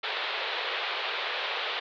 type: band-pass noise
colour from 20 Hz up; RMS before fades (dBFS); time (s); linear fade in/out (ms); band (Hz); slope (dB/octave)
white; -32; 0.03-1.8; 10; 400 to 3900; 48
effects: none